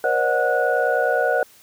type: tone cluster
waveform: sine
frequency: 479 / 538 / 608 / 736 / 1465 Hz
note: A#4 / C5 / D#5 / F#5 / F#6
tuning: +47 / +48 / -40 / -9 / -18 cents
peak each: -23 dBFS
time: 0.04-1.43 s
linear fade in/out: 2 ms
effects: tanh soft clip ceiling -5 dBFS + white hiss -51 dBFS RMS until 1.62 s